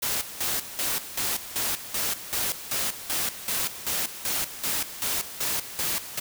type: noise with tremolo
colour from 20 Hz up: white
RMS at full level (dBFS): -27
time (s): 0.02-6.2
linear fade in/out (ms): 10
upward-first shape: square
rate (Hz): 2.6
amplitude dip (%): 75
effects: none